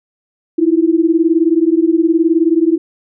sine beating tone pair, 319.6 / 338.6 Hz, D#4 / E4, +47 / +46 cents, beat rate 19 Hz, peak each -12 dBFS, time 0.58-2.78 s, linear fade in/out 10 ms, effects none

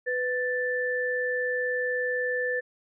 sine tone pair together, 498.5 / 1762 Hz, B4 / A6, +16 / +2 cents, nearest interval octave + minor seventh, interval 2186 cents, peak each -28 dBFS, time 0.06-2.61 s, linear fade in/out 20 ms, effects none

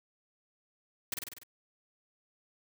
white noise with echo, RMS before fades -34 dBFS, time 1.12-1.14 s, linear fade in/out 2 ms, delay 49 ms, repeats 6, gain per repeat -3 dB, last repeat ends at 1.434 s, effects none

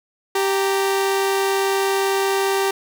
sawtooth tone pair together, 390.6 / 924 Hz, G4 / A#5, -6 / -16 cents, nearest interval octave + minor third, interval 1490 cents, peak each -14 / -23 dBFS, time 0.35-2.71 s, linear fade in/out 5 ms, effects none

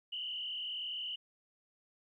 sine tone with frequency modulation, 2960 Hz, F#7, in tune, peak -37 dBFS, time 0.12-1.16 s, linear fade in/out 10 ms, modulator 41.4 Hz, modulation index 2.9, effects 13-bit

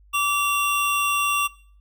square tone pair together, 1158 / 2749 Hz, D6 / F7, -25 / -28 cents, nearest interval octave + minor third, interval 1497 cents, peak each -23 dBFS, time 0.13-1.48 s, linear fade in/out 20 ms, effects noise-tail reverb RT60 0.5 s tail -20 dB re dry + added 50 Hz sine -50 dBFS peak until 1.8 s

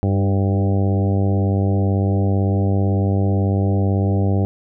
harmonic tone with a mistuned harmonic, 98 Hz, G2, in tune, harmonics 1 / 2 / 3 / 4 / 5 / 6 / 7 / 8, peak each -16 / -22 / -26 / -28 / -30 / -32 / -33 / -34 dBFS, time 0.03-4.45 s, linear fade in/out 0 ms, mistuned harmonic 3, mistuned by +15 cents, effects none

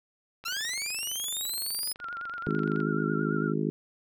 click train, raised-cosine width 0.3 ms, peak -29 dBFS, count 57, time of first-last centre 0.44-2.803 s, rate 23.7 Hz
15% pulse linear sweep, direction up, 1318.5 to 5100 Hz, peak -24 dBFS, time 0.45-1.93 s, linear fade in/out 10 ms
sine tone with vibrato, 1396.9 Hz, F6, in tune, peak -34 dBFS, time 1.99-3.54 s, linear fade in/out 50 ms, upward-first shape sine, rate 9.1 Hz, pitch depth 59 cents each way
harmonic tone, 52.5 Hz, G#1, 19 cents sharp, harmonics 3 / 4 / 5 / 6 / 7 / 8, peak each -31 / -32 / -33 / -34 / -34 / -35 dBFS, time 2.47-3.7 s, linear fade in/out 0 ms
effects none

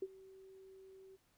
sine tone with ADSR envelope, 382.2 Hz, G4, 44 cents flat, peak -35 dBFS, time 0.02-1.17 s, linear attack 5 ms, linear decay 42 ms, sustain -20 dB, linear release 21 ms, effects pink hiss -75 dBFS RMS until 1.37 s

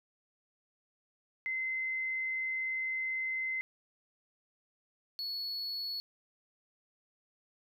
sine / triangle tone pair in turn, 2061 / 4391 Hz, C7 / C#8, -27 / -17 cents, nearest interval octave + minor second, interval 1310 cents, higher second, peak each -32 / -34 dBFS, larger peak first, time 1.46-3.61 / 5.19-6 s, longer first, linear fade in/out 0 ms, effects none

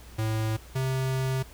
square tone pair in turn, 110 / 131.65 Hz, A2 / C3, 0 / +11 cents, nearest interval minor third, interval 311 cents, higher second, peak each -26 / -26 dBFS, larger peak neither, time 0.18-0.57 / 0.75-1.43 s, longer second, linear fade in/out 10 ms, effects added 60 Hz sine -46 dBFS peak until 1.53 s + pink hiss -51 dBFS RMS until 1.53 s

